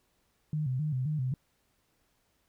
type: tone with vibrato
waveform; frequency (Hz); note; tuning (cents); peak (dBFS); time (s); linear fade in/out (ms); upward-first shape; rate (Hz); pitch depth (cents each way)
sine; 140; C#3; +18; -28; 0.53-1.34; 2; square; 3.8; 150
effects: pink hiss -73 dBFS RMS until 2.48 s